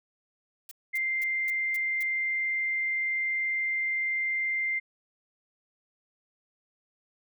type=noise bursts; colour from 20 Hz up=blue; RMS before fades=-43 dBFS; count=6; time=0.69-2.028 s; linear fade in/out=2 ms; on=23 ms; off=240 ms
type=tone; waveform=sine; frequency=2093 Hz; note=C7; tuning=in tune; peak=-26 dBFS; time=0.93-4.8 s; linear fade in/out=20 ms
effects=none